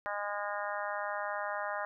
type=harmonic tone; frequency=204.8 Hz; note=G#3; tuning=24 cents flat; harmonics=3 / 4 / 5 / 6 / 7 / 8 / 9; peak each=-39 / -40 / -41 / -42 / -42 / -43 / -44 dBFS; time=0.06-1.85 s; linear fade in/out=0 ms; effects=none